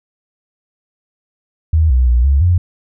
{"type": "tone with pitch steps", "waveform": "sine", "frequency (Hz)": [79.4, 63, 60.2, 69.3, 88.4], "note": ["D#2", "B1", "B1", "C#2", "F2"], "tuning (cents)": [36, 35, -44, 0, 22], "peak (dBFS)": -8, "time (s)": [1.73, 2.58], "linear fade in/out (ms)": 5, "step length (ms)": 170, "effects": []}